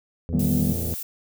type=harmonic tone; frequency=83.4 Hz; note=E2; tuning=21 cents sharp; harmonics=1 / 2 / 3 / 5 / 6; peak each=-28 / -34 / -38 / -42 / -44 dBFS; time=0.29-0.94 s; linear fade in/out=0 ms
type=click train; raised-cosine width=2 ms; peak=-23 dBFS; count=69; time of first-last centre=0.33-0.926 s; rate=114 Hz
type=chord; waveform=sine; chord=Eb augmented; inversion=none; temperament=equal with one note detuned; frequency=155.56 / 196 / 245.7 Hz; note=Eb3 / G3 / B3; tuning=0 / 0 / -9 cents; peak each=-24 dBFS; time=0.33-0.73 s; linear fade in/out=10 ms
type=noise; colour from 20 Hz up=violet; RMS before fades=-32 dBFS; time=0.39-1.03 s; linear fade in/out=5 ms
effects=none